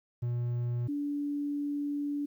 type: tone pair in turn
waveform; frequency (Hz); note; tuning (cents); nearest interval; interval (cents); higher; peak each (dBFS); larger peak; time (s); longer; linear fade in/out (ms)
triangle / sine; 120.5 / 288.8; B2 / D4; -42 / -29; octave + minor third; 1513; second; -27 / -30; first; 0.22-0.88 / 0.88-2.26; second; 10
effects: 11-bit